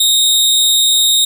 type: tone with amplitude modulation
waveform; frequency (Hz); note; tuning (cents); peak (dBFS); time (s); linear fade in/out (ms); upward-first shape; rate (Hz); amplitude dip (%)
sawtooth; 3729; A#7; 0; -4; 0-1.25; 5; sine; 223; 45
effects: none